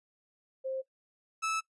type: tone pair in turn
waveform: sine / 30% pulse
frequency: 528 / 1307.6 Hz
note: C5 / E6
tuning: +16 / -14 cents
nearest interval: octave + major third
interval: 1570 cents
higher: second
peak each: -32 / -27 dBFS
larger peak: second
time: 0.64-0.82 / 1.42-1.61 s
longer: second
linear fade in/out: 20 ms
effects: noise-tail reverb RT60 0.1 s tail -19 dB re dry + resampled to 24000 Hz